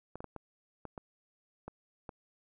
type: clicks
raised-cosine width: 1 ms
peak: -28 dBFS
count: 8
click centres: 0.156 / 0.205 / 0.243 / 0.363 / 0.853 / 0.978 / 1.68 / 2.092 s
effects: none